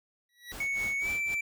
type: tone with exponential growth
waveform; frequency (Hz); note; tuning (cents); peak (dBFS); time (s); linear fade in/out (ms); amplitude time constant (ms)
25% pulse; 1934; B6; -37; -33; 0.29-0.52; 2; 49
type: noise with tremolo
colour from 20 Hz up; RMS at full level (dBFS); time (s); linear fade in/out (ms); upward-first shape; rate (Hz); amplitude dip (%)
pink; -42; 0.51-1.35; 10; sine; 3.8; 95
type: tone with pitch glide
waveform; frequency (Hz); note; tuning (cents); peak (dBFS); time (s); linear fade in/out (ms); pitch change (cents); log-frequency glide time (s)
triangle; 2217 to 2333; C#7 to D7; 0 to -12; -27; 0.6-1.41; 5; +88; 0.99-1.09
effects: none